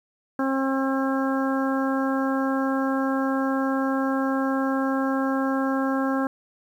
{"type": "harmonic tone", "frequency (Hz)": 268.1, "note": "C4", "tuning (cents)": 42, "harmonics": [1, 2, 3, 4, 5, 6], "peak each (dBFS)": [-23, -29, -32, -32, -33, -34], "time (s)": [0.39, 6.27], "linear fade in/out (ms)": 2, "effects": ["9-bit"]}